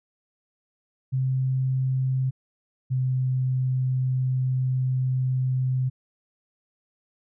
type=tone pair in turn; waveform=sine; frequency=130.81 / 129.08 Hz; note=C3 / C3; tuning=0 / -23 cents; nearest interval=unison; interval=23 cents; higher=first; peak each=-21 dBFS; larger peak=neither; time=1.12-2.31 / 2.9-5.9 s; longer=second; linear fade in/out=20 ms; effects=none